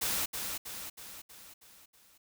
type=noise with echo; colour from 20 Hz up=white; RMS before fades=-32 dBFS; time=0.01-0.26 s; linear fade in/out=10 ms; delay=320 ms; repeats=6; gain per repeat=-5 dB; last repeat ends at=2.18 s; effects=none